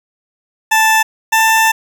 20% pulse tone pair in turn, 880 / 888.7 Hz, A5 / A5, 0 / +17 cents, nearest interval unison, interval 17 cents, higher second, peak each -4 dBFS, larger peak neither, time 0.71-1.03 / 1.32-1.72 s, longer second, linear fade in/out 10 ms, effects none

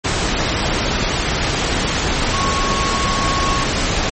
sine tone in noise, 1101 Hz, C#6, 12 cents flat, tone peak -20 dBFS, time 2.33-3.64 s, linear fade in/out 10 ms, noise pink, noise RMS -18 dBFS, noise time 0.04-4.1 s, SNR -5 dB, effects low-pass 9000 Hz 12 dB/octave + MP3 32 kbps

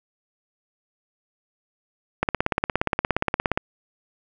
click train, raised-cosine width 0.5 ms, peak -5 dBFS, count 24, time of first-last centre 2.23-3.575 s, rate 17.1 Hz, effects none

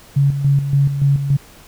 sine tone with tremolo, 140 Hz, C#3, 18 cents sharp, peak -10 dBFS, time 0.16-1.37 s, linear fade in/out 10 ms, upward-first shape square, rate 3.5 Hz, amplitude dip 60%, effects pink hiss -44 dBFS RMS until 1.67 s

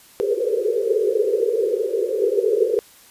pink band-pass noise, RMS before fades -20 dBFS, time 0.2-2.79 s, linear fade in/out 0 ms, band 390 to 500 Hz, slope 96 dB/octave, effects white hiss -49 dBFS RMS until 3.1 s + resampled to 32000 Hz

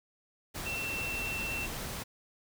sine tone in noise, 2696 Hz, E7, 38 cents sharp, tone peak -34 dBFS, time 0.65-1.67 s, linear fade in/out 20 ms, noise pink, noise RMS -39 dBFS, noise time 0.54-2.04 s, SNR +2 dB, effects none

